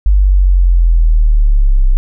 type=linear sweep; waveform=sine; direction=down; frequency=49.96 to 31.49 Hz; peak=-5 dBFS; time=0.06-1.97 s; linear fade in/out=0 ms; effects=none